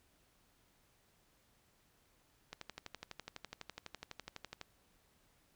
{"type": "click train", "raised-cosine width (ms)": 0.2, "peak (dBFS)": -27, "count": 26, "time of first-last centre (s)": [2.53, 4.613], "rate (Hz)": 12, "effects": ["pink hiss -72 dBFS RMS until 5.55 s"]}